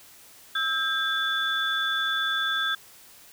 sine tone cluster, 1306 / 1598 / 3470 Hz, E6 / G6 / A7, -17 / +33 / -25 cents, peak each -30 / -26 / -27 dBFS, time 0.55-2.75 s, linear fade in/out 5 ms, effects tanh soft clip ceiling -15 dBFS + white hiss -51 dBFS RMS until 3.32 s

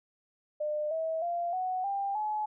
sine tone with pitch steps, 602 / 645.2 / 691.5 / 741.1 / 794.3 / 851.4 Hz, D5 / E5 / F5 / F#5 / G5 / G#5, +43 / -37 / -17 / +3 / +23 / +43 cents, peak -29 dBFS, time 0.6-2.46 s, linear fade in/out 10 ms, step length 310 ms, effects none

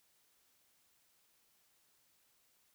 silence, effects white hiss -73 dBFS RMS until 2.74 s

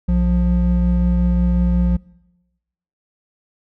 triangle tone pair together, 60.87 / 177.1 Hz, B1 / F3, -24 / +24 cents, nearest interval octave + tritone, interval 1848 cents, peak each -14 dBFS, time 0.08-1.97 s, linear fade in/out 10 ms, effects noise-tail reverb RT60 1.0 s tail -23 dB re dry

